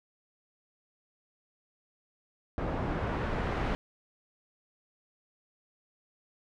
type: noise with low-pass filter sweep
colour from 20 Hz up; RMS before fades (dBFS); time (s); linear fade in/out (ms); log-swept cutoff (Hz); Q
pink; -32; 2.58-3.75; 0; 1100 to 1900; 0.78
effects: none